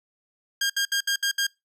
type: tone bursts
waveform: 15% pulse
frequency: 1611 Hz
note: G6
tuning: 47 cents sharp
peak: -15 dBFS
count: 6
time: 0.61-1.468 s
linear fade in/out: 5 ms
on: 88 ms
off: 66 ms
effects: noise-tail reverb RT60 0.2 s tail -24 dB re dry + resampled to 32000 Hz